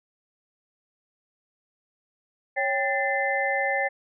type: tone cluster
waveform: sine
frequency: 553 / 789 / 1773 / 2060 Hz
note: C#5 / G5 / A6 / C7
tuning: -4 / +11 / +13 / -28 cents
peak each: -28 dBFS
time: 2.56-3.89 s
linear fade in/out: 20 ms
effects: none